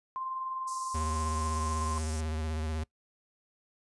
sine tone with tremolo, 1046.5 Hz, C6, in tune, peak -32 dBFS, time 0.16-1.98 s, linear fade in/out 0 ms, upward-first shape sine, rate 20 Hz, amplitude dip 35%
white band-pass noise, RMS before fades -46 dBFS, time 0.67-2.21 s, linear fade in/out 10 ms, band 4900 to 9800 Hz, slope 48 dB/octave
square tone with vibrato, 78.4 Hz, D#2, 14 cents sharp, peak -32 dBFS, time 0.94-2.84 s, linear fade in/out 10 ms, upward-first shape square, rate 16 Hz, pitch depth 34 cents each way
effects noise-tail reverb RT60 0.1 s tail -22 dB re dry + resampled to 24000 Hz

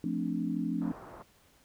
sine chord, D minor seventh, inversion first, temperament equal, 174.61 / 220 / 261.6 / 293.7 Hz, F3 / A3 / C4 / D4, 0 / 0 / 0 / 0 cents, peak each -35 dBFS, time 0.04-0.92 s, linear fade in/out 2 ms
white low-pass noise, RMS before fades -48 dBFS, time 0.81-1.23 s, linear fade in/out 10 ms, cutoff 1200 Hz, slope 24 dB/octave
effects pink hiss -64 dBFS RMS until 1.64 s

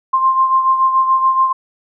sine beating tone pair, 1052 / 1059 Hz, C6 / C6, +9 / +21 cents, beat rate 7 Hz, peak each -11 / -19 dBFS, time 0.13-1.53 s, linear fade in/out 10 ms, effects none

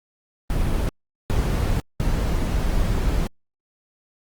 brown noise bursts at uneven times, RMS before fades -21 dBFS, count 3, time 0.5-0.89 / 1.3-1.8 / 2-3.27 s, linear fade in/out 0 ms, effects Opus 24 kbps

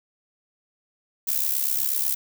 violet noise with amplitude modulation, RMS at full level -21 dBFS, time 1.27-2.15 s, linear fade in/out 10 ms, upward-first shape sine, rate 68.1 Hz, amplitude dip 75%, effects none

